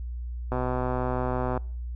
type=click train; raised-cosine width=1 ms; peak=-15 dBFS; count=134; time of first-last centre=0.52-1.576 s; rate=126 Hz; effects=noise-tail reverb RT60 0.5 s tail -25 dB re dry + added 60 Hz sine -31 dBFS peak until 1.95 s